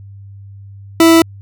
40% pulse tone, 329.1 Hz, E4, 3 cents flat, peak -4 dBFS, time 1-1.22 s, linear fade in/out 2 ms, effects added 99 Hz sine -32 dBFS peak until 1.41 s

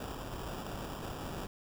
pink noise with sample-and-hold, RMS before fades -41 dBFS, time 0-1.47 s, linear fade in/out 2 ms, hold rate 2100 Hz, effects none

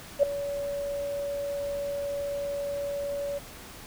sine tone with ADSR envelope, 568 Hz, C#5, 42 cents sharp, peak -14 dBFS, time 0.19-3.39 s, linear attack 40 ms, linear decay 4 ms, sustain -15 dB, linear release 15 ms, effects pink hiss -45 dBFS RMS until 3.86 s

